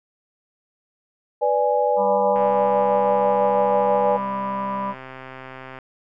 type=chord; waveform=sine; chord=G# diminished; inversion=first; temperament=equal; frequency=493.9 / 587.3 / 830.6 Hz; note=B4 / D5 / G#5; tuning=0 / 0 / 0 cents; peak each=-21 dBFS; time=1.41-4.18 s; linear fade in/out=20 ms
type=harmonic tone; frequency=197.8 Hz; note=G3; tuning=16 cents sharp; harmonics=1 / 3 / 5 / 6; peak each=-30 / -32 / -25 / -35 dBFS; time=1.96-4.95 s; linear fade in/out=50 ms
type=click train; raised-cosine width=0.5 ms; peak=-22 dBFS; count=450; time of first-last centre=2.36-5.787 s; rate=131 Hz
effects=none